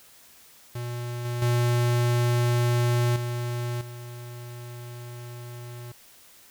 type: tone with level steps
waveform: square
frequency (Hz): 120.6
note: B2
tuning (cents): -41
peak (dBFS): -31 / -28 / -21 / -28 / -38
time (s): 0.75-5.92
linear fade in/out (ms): 5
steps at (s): 1.25 / 1.42 / 3.16 / 3.81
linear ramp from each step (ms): 2
effects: white hiss -53 dBFS RMS until 6.5 s